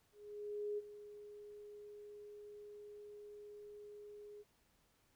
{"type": "tone with ADSR envelope", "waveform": "sine", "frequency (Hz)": 415.3, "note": "G#4", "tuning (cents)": 0, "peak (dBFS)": -37, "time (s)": [0.12, 4.44], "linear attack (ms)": 660, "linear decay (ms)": 29, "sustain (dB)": -14, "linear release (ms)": 33, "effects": ["pink hiss -75 dBFS RMS until 5.15 s"]}